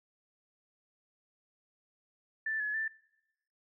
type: tone with pitch steps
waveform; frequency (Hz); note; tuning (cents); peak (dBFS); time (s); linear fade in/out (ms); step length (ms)
sine; 1764 / 1701 / 1770; A6 / G#6 / A6; +4 / +41 / +10; -31; 2.46-2.88; 5; 140
effects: noise-tail reverb RT60 0.9 s tail -22 dB re dry